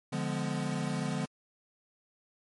square chord, D diminished seventh, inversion none, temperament equal with one note detuned, 146.83 / 174.61 / 207.7 / 251.3 Hz, D3 / F3 / Ab3 / Cb4, 0 / 0 / 0 / +30 cents, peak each -36 / -37 / -38 / -38 dBFS, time 0.12-1.26 s, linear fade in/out 10 ms, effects MP3 48 kbps

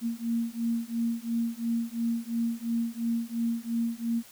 sine beating tone pair, 230.3 / 233.2 Hz, A#3 / A#3, -21 / +1 cents, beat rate 2.9 Hz, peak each -30 dBFS, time 0.01-4.23 s, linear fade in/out 50 ms, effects white hiss -52 dBFS RMS until 4.31 s

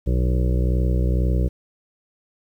harmonic tone, 62.1 Hz, B1, 10 cents sharp, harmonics 1 / 2 / 3 / 5 / 6 / 7 / 8 / 9, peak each -18 / -24 / -28 / -32 / -34 / -35 / -36 / -37 dBFS, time 0.06-1.49 s, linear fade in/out 20 ms, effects 9-bit

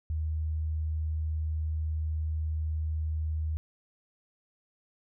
sine tone, 78.2 Hz, D#2, 9 cents sharp, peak -28 dBFS, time 0.1-3.57 s, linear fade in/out 0 ms, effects none

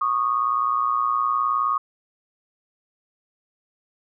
sine tone pair together, 1108.7 / 1228 Hz, C#6 / D#6, 0 / -23 cents, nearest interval major second, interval 177 cents, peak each -22 dBFS, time 0.01-1.78 s, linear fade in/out 5 ms, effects none

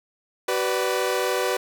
sawtooth chord, B minor, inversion second, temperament equal with one note detuned, 379.5 / 493.9 / 587.3 Hz, F#4 / B4 / D5, +44 / 0 / 0 cents, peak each -22 / -21 / -25 dBFS, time 0.48-1.57 s, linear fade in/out 5 ms, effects none

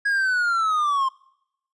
triangle linear sweep, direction down, 1660 to 1046.5 Hz, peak -17 dBFS, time 0.05-1.09 s, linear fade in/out 10 ms, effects noise-tail reverb RT60 0.8 s tail -25 dB re dry + resampled to 24000 Hz

